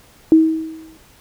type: tone with exponential decay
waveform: sine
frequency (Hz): 319.7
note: D#4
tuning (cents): +47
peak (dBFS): -4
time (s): 0.32-0.97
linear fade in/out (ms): 1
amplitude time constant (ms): 140
effects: pink hiss -49 dBFS RMS until 1.2 s